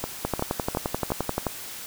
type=two click trains; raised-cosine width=1 ms; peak=-10 / -13 dBFS; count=15 / 4; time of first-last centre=0.25-1.467 / 0.04-1.104 s; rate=11.5 / 2.82 Hz; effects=white hiss -38 dBFS RMS until 1.86 s